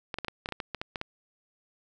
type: clicks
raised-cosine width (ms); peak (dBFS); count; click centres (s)
0.3; -17; 12; 0.142 / 0.186 / 0.247 / 0.283 / 0.459 / 0.489 / 0.523 / 0.602 / 0.747 / 0.815 / 0.958 / 1.014
effects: none